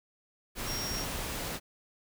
sine tone in noise, 5588 Hz, F8, in tune, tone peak -36 dBFS, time 0.65-1.06 s, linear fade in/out 50 ms, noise pink, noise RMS -36 dBFS, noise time 0.55-1.6 s, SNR -3 dB, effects none

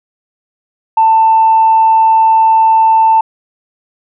sine tone, 890 Hz, A5, 20 cents sharp, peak -4 dBFS, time 0.97-3.21 s, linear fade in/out 5 ms, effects tanh soft clip ceiling 0 dBFS

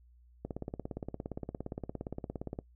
click train, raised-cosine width 2 ms, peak -24 dBFS, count 38, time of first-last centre 0.45-2.589 s, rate 17.3 Hz, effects noise-tail reverb RT60 0.1 s tail -21 dB re dry + added 60 Hz sine -58 dBFS peak until 2.75 s

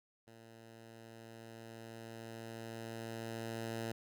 10% pulse tone with level ramp, 113.9 Hz, A#2, 40 cents flat, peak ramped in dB -48 to -30 dBFS, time 0.27-3.92 s, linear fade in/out 5 ms, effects none

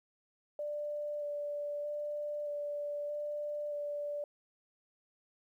sine tone with vibrato, 587.3 Hz, D5, in tune, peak -35 dBFS, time 0.59-4.24 s, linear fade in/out 2 ms, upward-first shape square, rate 0.8 Hz, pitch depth 10 cents each way, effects 12-bit

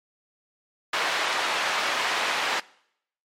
pink band-pass noise, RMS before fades -26 dBFS, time 0.93-2.6 s, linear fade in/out 5 ms, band 810 to 3500 Hz, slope 12 dB/octave, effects noise-tail reverb RT60 0.7 s tail -22 dB re dry + MP3 64 kbps

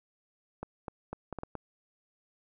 clicks, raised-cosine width 1 ms, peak -23 dBFS, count 7, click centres 0.63 / 0.882 / 1.13 / 1.327 / 1.387 / 1.434 / 1.553 s, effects none

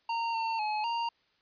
square tone with pitch steps, 922 / 905 / 851 / 931 Hz, A#5 / A5 / G#5 / A#5, -19 / +48 / +42 / -2 cents, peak -30 dBFS, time 0.09-1.09 s, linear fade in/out 5 ms, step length 250 ms, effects white hiss -70 dBFS RMS until 1.41 s + resampled to 11025 Hz

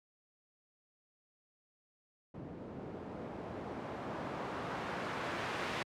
white noise with low-pass filter sweep, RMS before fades -41 dBFS, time 2.34-5.83 s, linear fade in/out 5 ms, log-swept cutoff 330 to 2000 Hz, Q 0.71, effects high-pass 100 Hz 12 dB/octave

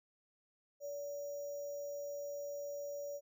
sine tone with sample-and-hold, 573 Hz, D5, 43 cents flat, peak -40 dBFS, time 0.8-3.21 s, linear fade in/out 50 ms, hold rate 6300 Hz, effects none

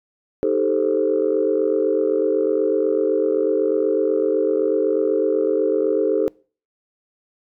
sine chord, A half-diminished seventh, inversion second, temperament equal, 311.1 / 392 / 440 / 523.3 Hz, Eb4 / G4 / A4 / C5, 0 / 0 / 0 / 0 cents, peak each -24 / -21 / -19 / -23 dBFS, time 0.43-6.28 s, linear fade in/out 0 ms, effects noise-tail reverb RT60 0.4 s tail -25 dB re dry + tanh soft clip ceiling -8 dBFS

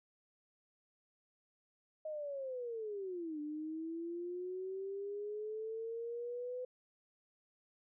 sine linear two-way sweep, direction down then up, 629 to 295.7 to 505 Hz, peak -39 dBFS, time 2.05-6.65 s, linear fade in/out 5 ms, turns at 3.4 s, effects none

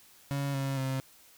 35% pulse tone with pitch steps, 140 / 136.41 / 132.91 Hz, C#3 / C#3 / C3, +18 / -27 / +28 cents, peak -28 dBFS, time 0.31-1 s, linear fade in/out 0 ms, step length 230 ms, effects white hiss -58 dBFS RMS until 1.37 s

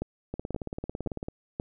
two click trains, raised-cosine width 2 ms, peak -20 / -17 dBFS, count 18 / 4, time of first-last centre 0.34-1.284 / 0.02-1.599 s, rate 18 / 1.9 Hz, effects none

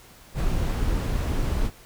brown noise, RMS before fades -24 dBFS, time 0.34-1.71 s, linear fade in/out 50 ms, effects pink hiss -50 dBFS RMS until 1.85 s

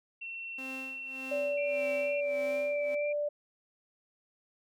sine tone, 2711 Hz, E7, 48 cents sharp, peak -38 dBFS, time 0.21-2.21 s, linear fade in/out 10 ms
sawtooth tone with tremolo, 262.9 Hz, C4, 8 cents sharp, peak -37 dBFS, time 0.58-2.95 s, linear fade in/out 5 ms, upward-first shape sine, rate 1.7 Hz, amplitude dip 90%
sine tone with pitch glide, 576 to 587.8 Hz, D5 to D5, -34 to +1 cents, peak -29 dBFS, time 1.31-3.29 s, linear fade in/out 10 ms, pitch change +35 cents, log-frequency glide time 2.35-3.08 s
sine tone with vibrato, 2345 Hz, D7, 3 cents flat, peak -38 dBFS, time 1.57-3.13 s, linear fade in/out 10 ms, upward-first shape sine, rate 2.1 Hz, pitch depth 24 cents each way
effects none

